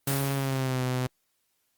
white noise with exponential decay, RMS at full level -29 dBFS, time 0.07-0.99 s, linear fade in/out 5 ms, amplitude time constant 200 ms
sawtooth tone with pitch glide, 137.9 to 127.19 Hz, C#3 to C3, -9 to -49 cents, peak -22 dBFS, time 0.07-1.07 s, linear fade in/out 5 ms, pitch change -140 cents, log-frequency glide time 0.34-0.83 s
effects white hiss -74 dBFS RMS until 1.77 s + Opus 32 kbps

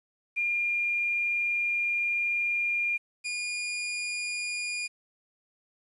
sine / sawtooth tone pair in turn, 2407 / 2431 Hz, D7 / D#7, +42 / -41 cents, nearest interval unison, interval 17 cents, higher second, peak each -25 / -27 dBFS, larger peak first, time 0.36-2.98 / 3.24-4.88 s, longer first, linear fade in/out 20 ms, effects resampled to 24000 Hz + 10-bit

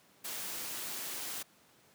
white noise, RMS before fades -40 dBFS, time 0.24-1.43 s, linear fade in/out 10 ms, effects pink hiss -64 dBFS RMS until 1.94 s + high-pass 150 Hz 12 dB/octave

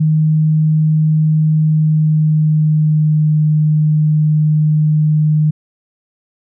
sine tone with pitch glide, 155.56 to 153.15 Hz, D#3 to D#3, 0 to -27 cents, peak -9 dBFS, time 0-5.51 s, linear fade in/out 10 ms, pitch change -27 cents, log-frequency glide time 1.59-3.39 s, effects none

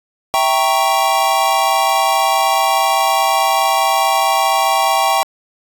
square chord, E diminished seventh, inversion none, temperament equal, 659.3 / 784 / 932.3 / 1108.7 Hz, E5 / G5 / Bb5 / Db6, 0 / 0 / 0 / 0 cents, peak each -21 / -16 / -20 / -19 dBFS, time 0.34-5.23 s, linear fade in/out 0 ms, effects AAC 64 kbps

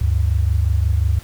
sine tone pair together, 72.36 / 98 Hz, D2 / G2, -25 / 0 cents, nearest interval perfect fourth, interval 525 cents, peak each -16 / -18 dBFS, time 0.01-1.19 s, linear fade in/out 5 ms, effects pink hiss -43 dBFS RMS until 1.23 s

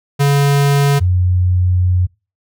square / sine tone pair in turn, 141.5 / 90.53 Hz, C#3 / F#2, +36 / -37 cents, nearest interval minor sixth, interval 773 cents, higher first, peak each -10 / -10 dBFS, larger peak neither, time 0.19-1 / 1-2.07 s, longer second, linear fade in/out 20 ms, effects noise-tail reverb RT60 0.3 s tail -25 dB re dry

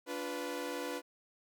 sawtooth chord, B diminished, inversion first, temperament equal with one note detuned, 289 / 349.2 / 493.9 Hz, D4 / F4 / B4, -28 / 0 / 0 cents, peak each -38 / -39 / -36 dBFS, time 0.06-1.02 s, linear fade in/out 50 ms, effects none

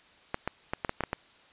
clicks, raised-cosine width 0.5 ms, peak -14 dBFS, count 8, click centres 0.344 / 0.476 / 0.735 / 0.848 / 0.894 / 1.007 / 1.037 / 1.131 s, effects white hiss -58 dBFS RMS until 1.52 s + resampled to 8000 Hz

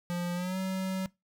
square tone with pitch glide, 175.3 to 188.97 Hz, F3 to F#3, +7 to +37 cents, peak -31 dBFS, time 0.1-1.06 s, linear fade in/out 0 ms, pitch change +130 cents, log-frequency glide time 0.34-0.58 s, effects noise-tail reverb RT60 0.2 s tail -21 dB re dry

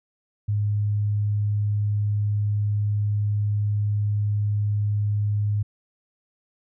sine tone, 103.83 Hz, G#2, in tune, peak -20 dBFS, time 0.48-5.63 s, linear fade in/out 10 ms, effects none

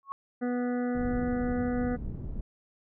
sine tone with exponential growth, 1100 Hz, C#6, 14 cents flat, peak -29 dBFS, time 0.03-0.12 s, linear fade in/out 0 ms, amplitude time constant 18 ms
harmonic tone, 245.8 Hz, B3, 8 cents flat, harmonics 1 / 2 / 3 / 5 / 6 / 7 / 8, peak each -28 / -34 / -40 / -47 / -45 / -50 / -50 dBFS, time 0.41-1.97 s, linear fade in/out 20 ms
pink low-pass noise, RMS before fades -36 dBFS, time 0.95-2.41 s, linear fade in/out 2 ms, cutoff 210 Hz, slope 12 dB/octave
effects none

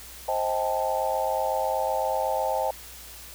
sine chord, A half-diminished seventh, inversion first, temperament just, 528 / 633.6 / 792 / 880 Hz, C5 / Eb5 / G5 / A5, +16 / +31 / +18 / 0 cents, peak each -29 dBFS, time 0.28-2.71 s, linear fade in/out 5 ms, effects added 60 Hz sine -49 dBFS peak until 3.34 s + white hiss -44 dBFS RMS until 3.34 s

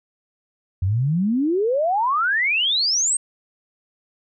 sine exponential sweep, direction up, 87.31 to 8620 Hz, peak -17 dBFS, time 0.82-3.17 s, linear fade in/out 5 ms, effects none

